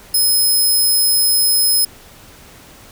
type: tone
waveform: 5% pulse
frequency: 5130 Hz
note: E8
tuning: 48 cents flat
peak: -6 dBFS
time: 0.14-1.85 s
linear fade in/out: 5 ms
effects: pink hiss -42 dBFS RMS until 2.91 s